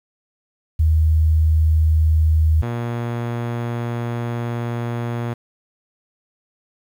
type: tone pair in turn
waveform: sine / sawtooth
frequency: 78.9 / 118.7 Hz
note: D#2 / A#2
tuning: +25 / +32 cents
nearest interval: perfect fifth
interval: 707 cents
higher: second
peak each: -12 / -18 dBFS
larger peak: first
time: 0.79-2.62 / 2.62-5.34 s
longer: second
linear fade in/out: 10 ms
effects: low-pass 2000 Hz 12 dB/octave + 8-bit